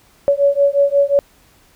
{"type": "beating tone pair", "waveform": "sine", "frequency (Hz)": [561, 566.6], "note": ["C#5", "C#5"], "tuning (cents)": [21, 38], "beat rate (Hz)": 5.6, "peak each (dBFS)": -14, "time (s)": [0.28, 1.19], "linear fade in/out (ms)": 0, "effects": ["pink hiss -52 dBFS RMS until 1.75 s"]}